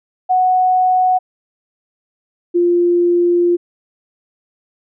sine tone pair in turn, 739 / 348.8 Hz, F#5 / F4, -2 / -2 cents, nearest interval octave + minor second, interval 1300 cents, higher first, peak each -10 dBFS, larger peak neither, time 0.29-1.19 / 2.54-3.57 s, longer second, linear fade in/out 20 ms, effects none

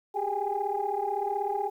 sine tone cluster, 389.1 / 410.3 / 794 / 830 Hz, G4 / G#4 / G5 / G#5, -13 / -21 / +22 / -1 cents, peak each -35 / -32 / -31 / -31 dBFS, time 0.14-1.7 s, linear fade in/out 20 ms, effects tanh soft clip ceiling -18 dBFS + 10-bit

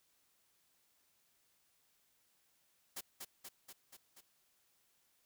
white noise with echo, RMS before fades -44 dBFS, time 2.96-3.01 s, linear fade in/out 10 ms, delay 240 ms, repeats 5, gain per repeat -3 dB, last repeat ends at 4.21 s, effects white hiss -75 dBFS RMS until 5.25 s

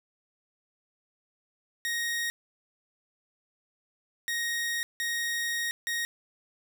sawtooth tone bursts at uneven times, 1872 Hz, A#6, 7 cents sharp, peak -25 dBFS, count 4, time 1.85-2.3 / 4.28-4.83 / 5-5.71 / 5.87-6.05 s, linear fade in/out 0 ms, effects none

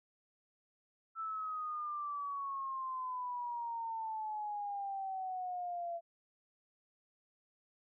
sine exponential sweep, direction down, 1329 to 676 Hz, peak -37 dBFS, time 1.15-6.01 s, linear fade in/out 50 ms, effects none

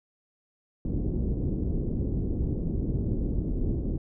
pink low-pass noise, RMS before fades -28 dBFS, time 0.85-3.98 s, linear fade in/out 2 ms, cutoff 360 Hz, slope 24 dB/octave, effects none

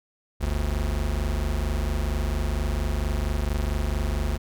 square tone pair together, 48.92 / 73.3 Hz, G1 / D2, -3 / -3 cents, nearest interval perfect fifth, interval 700 cents, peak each -27 dBFS, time 0.4-4.38 s, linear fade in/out 20 ms, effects none

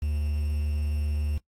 triangle tone with quantisation, 74.4 Hz, D2, 23 cents sharp, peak -23 dBFS, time 0.02-1.38 s, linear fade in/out 5 ms, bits 8, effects noise-tail reverb RT60 0.1 s tail -20 dB re dry + AAC 48 kbps

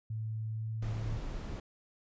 sine tone with pitch glide, 110 to 110.77 Hz, A2 to A2, 0 to +12 cents, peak -34 dBFS, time 0.1-1.17 s, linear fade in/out 5 ms, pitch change +12 cents, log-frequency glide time 0.52-0.69 s
brown noise, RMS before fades -39 dBFS, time 0.82-1.6 s, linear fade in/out 5 ms
effects resampled to 16000 Hz

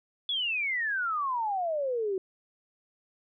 sine exponential sweep, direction down, 3460 to 368.2 Hz, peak -27 dBFS, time 0.29-2.18 s, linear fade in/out 2 ms, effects none

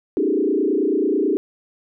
sine tone with frequency modulation, 349.2 Hz, F4, in tune, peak -16 dBFS, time 0.17-1.37 s, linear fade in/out 0 ms, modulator 29.2 Hz, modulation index 2.6, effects none

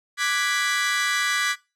sawtooth chord, G# half-diminished seventh, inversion second, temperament equal, 1174.7 / 1480 / 1661.2 / 1975.5 Hz, D6 / F#6 / G#6 / B6, 0 / 0 / 0 / 0 cents, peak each -24 / -27 / -23 / -21 dBFS, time 0.17-1.56 s, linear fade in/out 50 ms, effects noise-tail reverb RT60 0.3 s tail -22 dB re dry + low-pass 9000 Hz 12 dB/octave

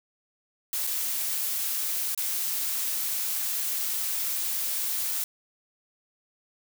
blue noise with dropouts, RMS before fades -29 dBFS, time 0.73-5.24 s, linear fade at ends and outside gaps 1 ms, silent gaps 0.868-0.872 / 2.148-2.176 s, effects none

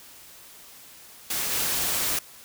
white noise with level steps, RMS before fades -28 / -26 dBFS, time 1.3-2.19 s, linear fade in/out 5 ms, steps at 1.51 s, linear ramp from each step 10 ms, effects white hiss -48 dBFS RMS until 2.44 s

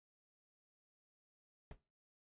brown noise with exponential decay, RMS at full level -45 dBFS, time 1.71-1.79 s, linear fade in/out 1 ms, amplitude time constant 16 ms, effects noise-tail reverb RT60 0.3 s tail -17 dB re dry + resampled to 8000 Hz

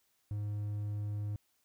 triangle tone, 103.83 Hz, G#2, in tune, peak -32 dBFS, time 0.31-1.36 s, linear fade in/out 0 ms, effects white hiss -75 dBFS RMS until 1.64 s

